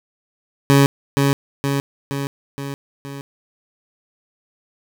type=tone with echo; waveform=20% pulse; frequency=139.4 Hz; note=C#3; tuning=10 cents sharp; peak=-5 dBFS; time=0.7-0.86 s; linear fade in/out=0 ms; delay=470 ms; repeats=5; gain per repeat=-4 dB; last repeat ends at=3.21 s; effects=none